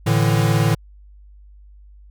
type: chord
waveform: square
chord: A suspended fourth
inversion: none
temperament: equal with one note detuned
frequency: 111.73 / 146.83 / 164.81 Hz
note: A2 / D3 / E3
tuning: +27 / 0 / 0 cents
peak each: -18 / -20 / -22 dBFS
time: 0.06-0.75 s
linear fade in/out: 10 ms
effects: added 50 Hz sine -42 dBFS peak until 2.1 s